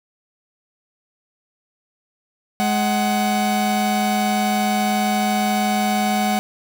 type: tone pair together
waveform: 45% pulse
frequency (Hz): 209.8 / 747.6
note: G#3 / F#5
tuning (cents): +18 / +18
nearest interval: octave + minor seventh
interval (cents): 2200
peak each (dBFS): -20 / -20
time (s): 2.6-6.39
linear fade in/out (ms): 0
effects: none